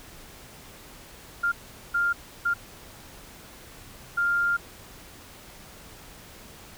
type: tone bursts at uneven times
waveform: sine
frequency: 1399 Hz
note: F6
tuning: 3 cents sharp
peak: -21 dBFS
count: 4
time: 1.43-1.52 / 1.94-2.13 / 2.45-2.54 / 4.17-4.57 s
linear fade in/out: 10 ms
effects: pink hiss -47 dBFS RMS until 6.77 s